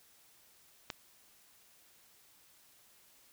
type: click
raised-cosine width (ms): 0.2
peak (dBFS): -20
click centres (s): 0.902
effects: white hiss -64 dBFS RMS until 3.32 s